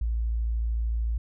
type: tone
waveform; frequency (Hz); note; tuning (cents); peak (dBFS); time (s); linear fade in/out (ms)
sine; 56.7; A#1; -47; -24; 0.01-1.18; 5
effects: none